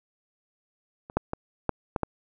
clicks, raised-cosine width 1 ms, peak -27 / -8 / -15 / -9 / -12 / -11 dBFS, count 6, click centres 1.099 / 1.17 / 1.334 / 1.693 / 1.962 / 2.033 s, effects none

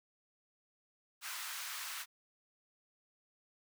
pink high-pass noise, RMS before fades -43 dBFS, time 1.21-2.06 s, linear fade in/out 50 ms, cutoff 1100 Hz, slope 24 dB/octave, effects none

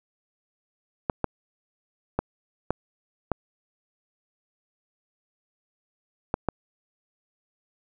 clicks, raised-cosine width 1 ms, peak -9 dBFS, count 7, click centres 1.098 / 1.243 / 2.19 / 2.706 / 3.317 / 6.341 / 6.487 s, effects none

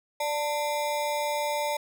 square ring-modulated tone, 740 Hz, F#5, in tune, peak -24 dBFS, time 0.2-1.77 s, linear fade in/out 5 ms, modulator 153 Hz, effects none

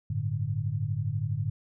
sine chord, G suspended second, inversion none, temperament just, 98 / 110.25 / 147 Hz, G2 / A2 / D3, 0 / +4 / +2 cents, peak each -33 / -30 / -32 dBFS, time 0.1-1.5 s, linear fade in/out 5 ms, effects none

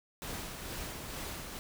pink noise with tremolo, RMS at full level -40 dBFS, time 0.22-1.59 s, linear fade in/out 0 ms, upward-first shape sine, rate 2.2 Hz, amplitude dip 35%, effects none

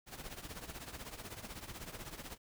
pink noise with tremolo, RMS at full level -44 dBFS, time 0.06-2.38 s, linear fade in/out 50 ms, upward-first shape triangle, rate 16 Hz, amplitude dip 80%, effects none

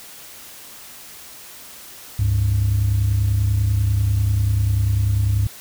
sine tone pair together, 72 / 102.2 Hz, D2 / G#2, -34 / -27 cents, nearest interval tritone, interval 607 cents, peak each -20 / -15 dBFS, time 2.19-5.47 s, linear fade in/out 5 ms, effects tanh soft clip ceiling -11 dBFS + white hiss -40 dBFS RMS until 5.6 s

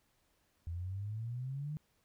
sine exponential sweep, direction up, 82.41 to 155.1 Hz, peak -37 dBFS, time 0.67-1.77 s, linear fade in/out 0 ms, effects pink hiss -75 dBFS RMS until 2.04 s

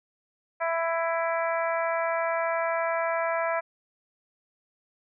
harmonic tone, 331.6 Hz, E4, 10 cents sharp, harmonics 2 / 3 / 4 / 5 / 6 / 7, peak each -27 / -31 / -33 / -35 / -37 / -38 dBFS, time 0.6-3.61 s, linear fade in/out 20 ms, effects none

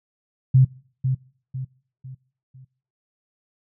sine tone with echo, 130.81 Hz, C3, in tune, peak -10 dBFS, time 0.54-0.65 s, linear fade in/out 10 ms, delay 500 ms, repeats 4, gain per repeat -8 dB, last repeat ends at 2.65 s, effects noise-tail reverb RT60 0.5 s tail -23 dB re dry

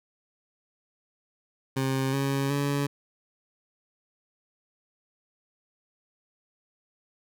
20% pulse tone with pitch steps, 133.5 / 137.65 / 141.93 Hz, C3 / C#3 / C#3, +35 / -12 / +41 cents, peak -20 dBFS, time 1.76-2.87 s, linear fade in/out 10 ms, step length 370 ms, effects none

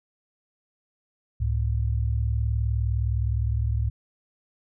sine tone pair together, 68 / 107.54 Hz, C#2 / A2, -33 / -39 cents, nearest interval minor sixth, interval 794 cents, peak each -24 / -25 dBFS, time 1.4-3.9 s, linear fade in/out 10 ms, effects none

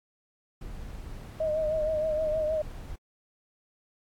brown noise, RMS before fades -40 dBFS, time 0.61-2.96 s, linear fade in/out 5 ms
sine tone with vibrato, 622.3 Hz, D#5, in tune, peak -25 dBFS, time 1.4-2.62 s, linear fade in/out 5 ms, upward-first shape triangle, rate 6.4 Hz, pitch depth 54 cents each way
effects AAC 64 kbps

